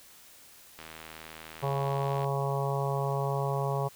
click train, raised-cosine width 0.3 ms, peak -27 dBFS, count 117, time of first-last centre 0.79-2.244 s, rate 79.8 Hz
harmonic tone, 138.59 Hz, C#3, in tune, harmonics 1 / 3 / 4 / 5 / 6 / 7 / 8, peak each -30 / -35 / -36 / -37 / -38 / -38 / -39 dBFS, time 1.62-3.89 s, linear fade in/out 20 ms
effects white hiss -54 dBFS RMS until 3.95 s

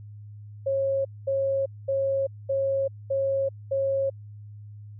sine tone bursts, 544 Hz, C#5, 33 cents flat, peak -22 dBFS, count 6, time 0.66-4.1 s, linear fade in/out 10 ms, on 390 ms, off 220 ms, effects added 104 Hz sine -40 dBFS peak until 4.99 s

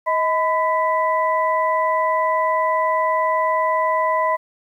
sine tone cluster, 633 / 1005 / 1973 Hz, D#5 / B5 / B6, +30 / +30 / -2 cents, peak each -21 / -18 / -27 dBFS, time 0.06-4.37 s, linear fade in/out 20 ms, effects 9-bit

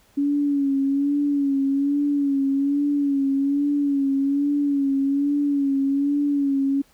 sine tone with vibrato, 280.9 Hz, C#4, 23 cents sharp, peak -18 dBFS, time 0.17-6.82 s, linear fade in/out 10 ms, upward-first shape sine, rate 1.2 Hz, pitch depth 49 cents each way, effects pink hiss -58 dBFS RMS until 6.93 s

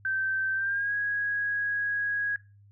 sine tone with pitch glide, 1553 to 1654.9 Hz, G6 to G#6, -17 to -7 cents, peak -26 dBFS, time 0.05-2.36 s, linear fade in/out 2 ms, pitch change +110 cents, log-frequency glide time 0.54-0.94 s, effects noise-tail reverb RT60 0.3 s tail -19 dB re dry + added 101 Hz sine -53 dBFS peak until 2.71 s

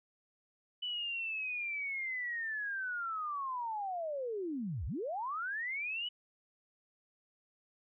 sine linear two-way sweep, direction down then up, 2990 to 54.3 to 2990 Hz, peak -35 dBFS, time 0.82-6.09 s, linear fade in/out 10 ms, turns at 4.86 s, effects none

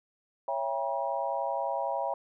sine chord, C# diminished seventh, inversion none, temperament just, 554.4 / 665.2 / 798.3 / 957.9 Hz, C#5 / E5 / G5 / Bb5, 0 / +16 / +31 / +47 cents, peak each -34 dBFS, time 0.48-2.14 s, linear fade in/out 2 ms, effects none

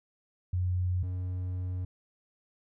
sine / triangle tone pair in turn, 90.6 / 91.23 Hz, F#2 / F#2, -36 / -24 cents, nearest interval unison, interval 12 cents, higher second, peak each -26 / -29 dBFS, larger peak first, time 0.53-1.03 / 1.03-1.85 s, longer second, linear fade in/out 5 ms, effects none

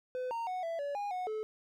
triangle tone with pitch steps, 506 / 923 / 737 / 665 / 571 / 817 / 732 / 432.9 Hz, B4 / A#5 / F#5 / E5 / D5 / G#5 / F#5 / A4, +42 / -17 / -7 / +15 / -49 / -29 / -19 / -28 cents, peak -32 dBFS, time 0.15-1.43 s, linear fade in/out 0 ms, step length 160 ms, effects none

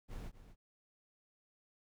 brown noise with echo, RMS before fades -44 dBFS, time 0.08-0.32 s, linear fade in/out 50 ms, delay 240 ms, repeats 1, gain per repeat -12 dB, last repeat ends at 0.56 s, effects none

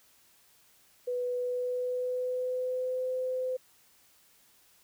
sine tone with pitch glide, 493.9 to 511.3 Hz, B4 to C5, 0 to -40 cents, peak -29 dBFS, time 1.07-3.57 s, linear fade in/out 10 ms, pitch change +60 cents, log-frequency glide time 1.35-3.13 s, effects white hiss -63 dBFS RMS until 4.83 s

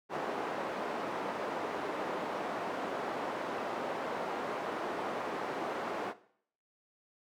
white band-pass noise, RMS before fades -37 dBFS, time 0.09-6.14 s, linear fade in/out 50 ms, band 300 to 850 Hz, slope 12 dB/octave, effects noise-tail reverb RT60 0.6 s tail -17 dB re dry

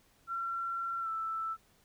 sine tone with pitch glide, 1361 to 1323 Hz, F6 to E6, -45 to +6 cents, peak -33 dBFS, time 0.27-1.57 s, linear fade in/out 50 ms, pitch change -49 cents, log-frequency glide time 1.01-1.09 s, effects pink hiss -67 dBFS RMS until 1.84 s

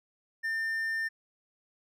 triangle tone with hard clipping, 1800 Hz, A6, 39 cents sharp, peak -30 dBFS, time 0.43-1.09 s, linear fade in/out 20 ms, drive 6 dB, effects none

